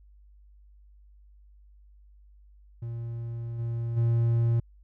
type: tone with level steps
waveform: triangle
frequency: 116.54 Hz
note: A#2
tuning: in tune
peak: -30 / -26 / -19 dBFS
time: 2.82-4.6 s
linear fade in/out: 5 ms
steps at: 3.58 / 3.96 s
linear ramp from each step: 20 ms
effects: added 50 Hz sine -52 dBFS peak until 4.83 s